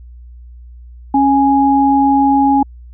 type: tone pair together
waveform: sine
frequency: 274.5 / 830.6 Hz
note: C#4 / G#5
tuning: -17 / 0 cents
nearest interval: octave + perfect fifth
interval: 1917 cents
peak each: -11 dBFS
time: 1.14-2.63 s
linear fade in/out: 5 ms
effects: added 60 Hz sine -33 dBFS peak until 2.93 s